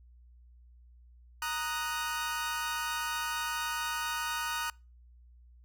sawtooth chord, D# minor, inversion second, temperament equal, 932.3 / 1244.5 / 1480 Hz, A#5 / D#6 / F#6, 0 / 0 / 0 cents, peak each -33 dBFS, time 1.42-4.7 s, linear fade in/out 2 ms, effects noise-tail reverb RT60 0.3 s tail -26 dB re dry + added 60 Hz sine -54 dBFS peak until 5.64 s

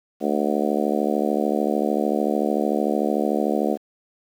harmonic tone, 73.42 Hz, D2, in tune, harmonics 3 / 4 / 5 / 6 / 7 / 8 / 9 / 10, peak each -25 / -26 / -27 / -28 / -28 / -29 / -30 / -30 dBFS, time 0.2-3.78 s, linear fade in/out 50 ms, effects 8-bit

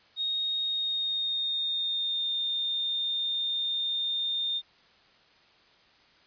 sine tone with pitch glide, 3729 to 3633 Hz, A#7 to A#7, 0 to -45 cents, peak -27 dBFS, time 0.16-4.62 s, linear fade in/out 50 ms, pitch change -45 cents, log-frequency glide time 0.62-2.32 s, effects white hiss -60 dBFS RMS until 6.26 s + resampled to 11025 Hz

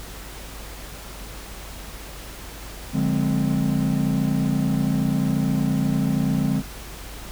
triangle chord, D half-diminished seventh, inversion none, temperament equal with one note detuned, 146.83 / 179.11 / 207.7 / 261.6 Hz, D3 / F3 / Ab3 / C4, 0 / +44 / 0 / 0 cents, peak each -22 / -24 / -22 / -23 dBFS, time 2.92-6.63 s, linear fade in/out 50 ms, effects added 50 Hz sine -39 dBFS peak until 7.31 s + pink hiss -39 dBFS RMS until 7.31 s

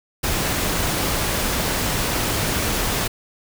pink noise, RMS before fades -22 dBFS, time 0.23-3.08 s, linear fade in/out 10 ms, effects none

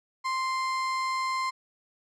35% pulse tone, 1046.5 Hz, C6, in tune, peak -25 dBFS, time 0.24-1.51 s, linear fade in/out 20 ms, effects low-pass 6000 Hz 12 dB/octave

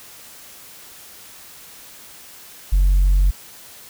triangle tone with tanh clipping, 46.25 Hz, F#1, in tune, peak -12 dBFS, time 2.72-3.31 s, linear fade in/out 10 ms, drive 6 dB, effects white hiss -42 dBFS RMS until 3.89 s

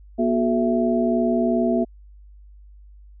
sine tone cluster, 240.8 / 365.2 / 427.9 / 666 Hz, B3 / F#4 / A4 / E5, -44 / -23 / -48 / +18 cents, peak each -20 / -24 / -28 / -23 dBFS, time 0.18-1.85 s, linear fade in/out 20 ms, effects added 50 Hz sine -43 dBFS peak until 3.2 s

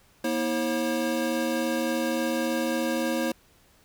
square tone cluster, 238.7 / 322.2 / 539 Hz, A#3 / E4 / C#5, +41 / -39 / -49 cents, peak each -30 dBFS, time 0.24-3.32 s, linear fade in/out 5 ms, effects pink hiss -60 dBFS RMS until 3.84 s

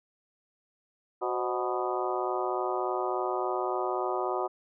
harmonic tone with a mistuned harmonic, 123.47 Hz, B2, in tune, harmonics 3 / 4 / 5 / 6 / 7 / 8 / 9 / 10, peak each -32 / -37 / -36 / -34 / -40 / -36 / -42 / -37 dBFS, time 1.21-4.48 s, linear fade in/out 20 ms, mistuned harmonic 4, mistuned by +90 cents, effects none

